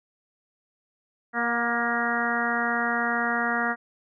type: harmonic tone with a mistuned harmonic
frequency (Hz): 235.5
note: A#3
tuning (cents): +18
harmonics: 1 / 2 / 3 / 4 / 5 / 6 / 7 / 8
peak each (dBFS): -31 / -35 / -30 / -35 / -32 / -29 / -31 / -30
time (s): 1.33-3.76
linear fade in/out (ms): 50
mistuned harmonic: 3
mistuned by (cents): +20
effects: none